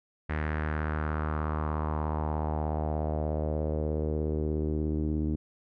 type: tone with low-pass filter sweep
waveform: sawtooth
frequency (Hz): 76.8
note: D#2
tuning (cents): -22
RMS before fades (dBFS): -30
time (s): 0.29-5.36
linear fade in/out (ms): 10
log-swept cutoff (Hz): 1900 to 290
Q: 3.3
effects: none